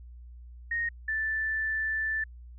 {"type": "tone pair in turn", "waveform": "sine", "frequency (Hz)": [1861, 1761.4], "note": ["A#6", "A6"], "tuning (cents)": [-3, 1], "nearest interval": "minor second", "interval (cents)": 96, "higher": "first", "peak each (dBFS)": -27, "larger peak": "neither", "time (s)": [[0.71, 0.89], [1.08, 2.24]], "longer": "second", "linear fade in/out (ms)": 5, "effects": ["added 60 Hz sine -44 dBFS peak until 2.58 s"]}